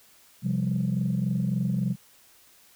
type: chord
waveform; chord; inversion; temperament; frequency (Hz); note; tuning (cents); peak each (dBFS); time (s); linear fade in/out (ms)
sine; C suspended fourth; none; equal with one note detuned; 130.81 / 174.61 / 198.05; C3 / F3 / G3; 0 / 0 / +18; -27; 0.42-1.96; 50
effects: tanh soft clip ceiling -17 dBFS + white hiss -57 dBFS RMS until 2.75 s